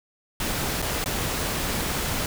pink noise with dropouts, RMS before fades -27 dBFS, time 0.4-2.26 s, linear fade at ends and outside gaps 2 ms, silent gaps 0.819-0.824 / 1.042-1.059 s, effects none

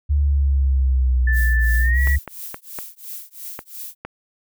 sine exponential two-way sweep, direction down then up, 73 to 58.27 to 70.3 Hz, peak -14 dBFS, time 0.09-2.19 s, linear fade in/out 20 ms, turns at 1.71 s
sine tone with pitch glide, 1760 to 1930.4 Hz, A6 to B6, 0 to -40 cents, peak -21 dBFS, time 1.27-2.16 s, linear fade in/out 5 ms, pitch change +160 cents, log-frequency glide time 1.79-2 s
violet noise with tremolo, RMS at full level -31 dBFS, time 1.32-3.95 s, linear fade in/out 50 ms, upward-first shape triangle, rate 2.9 Hz, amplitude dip 100%
clicks, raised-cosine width 0.5 ms, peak -15 dBFS, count 6, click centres 2.073 / 2.277 / 2.544 / 2.788 / 3.591 / 4.05 s
effects none

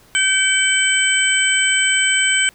sine tone cluster, 1547 / 2284 / 3071 / 8000 Hz, G6 / D7 / G7 / B8, -23 / -49 / -36 / +21 cents, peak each -19 dBFS, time 0.15-2.49 s, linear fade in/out 0 ms, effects pink hiss -50 dBFS RMS until 2.54 s

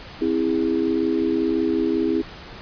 sine chord, C augmented, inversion none, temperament just, 261.6 / 327 / 408.8 Hz, C4 / E4 / G#4, 0 / -14 / -27 cents, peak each -24 / -21 / -24 dBFS, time 0.21-2.22 s, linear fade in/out 10 ms, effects pink hiss -39 dBFS RMS until 2.61 s + resampled to 11025 Hz

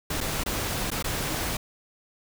pink noise with dropouts, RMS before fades -29 dBFS, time 0.1-1.57 s, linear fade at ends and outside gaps 5 ms, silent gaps 0.206-0.21 / 0.437-0.46 / 0.904-0.915 / 1.026-1.042 s, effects none

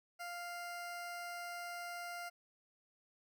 20% pulse tone, 698.5 Hz, F5, in tune, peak -38 dBFS, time 0.19-2.3 s, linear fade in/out 20 ms, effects none

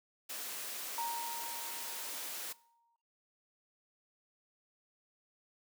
white noise, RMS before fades -42 dBFS, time 0.29-2.53 s, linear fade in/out 10 ms
sine tone with exponential decay, 932.3 Hz, A#5, in tune, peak -34 dBFS, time 0.98-2.96 s, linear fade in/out 1 ms, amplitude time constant 430 ms
effects noise-tail reverb RT60 0.5 s tail -20 dB re dry + high-pass 300 Hz 12 dB/octave

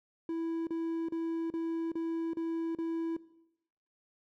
triangle tone bursts, 329.6 Hz, E4, in tune, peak -30 dBFS, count 7, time 0.29-3.166 s, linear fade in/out 2 ms, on 380 ms, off 36 ms, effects noise-tail reverb RT60 0.9 s tail -19 dB re dry

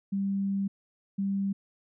sine tone pair in turn, 196.8 / 196.8 Hz, G3 / G3, +7 / +7 cents, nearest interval unison, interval 0 cents, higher neither, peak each -26 dBFS, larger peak neither, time 0.12-0.68 / 1.18-1.53 s, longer first, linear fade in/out 10 ms, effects none

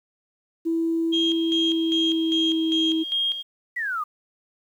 sine tone with pitch glide, 329.6 to 321.1 Hz, E4 to E4, 0 to -45 cents, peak -20 dBFS, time 0.65-3.04 s, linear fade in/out 20 ms, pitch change -45 cents, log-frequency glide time 1.29-2.9 s
sine tone with tremolo, 3240 Hz, G#7, 43 cents flat, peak -20 dBFS, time 1.12-3.43 s, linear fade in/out 20 ms, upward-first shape square, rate 2.5 Hz, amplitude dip 65%
sine exponential sweep, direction down, 2000 to 1174.7 Hz, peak -24 dBFS, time 3.76-4.04 s, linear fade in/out 10 ms
effects tanh soft clip ceiling -13 dBFS + 9-bit

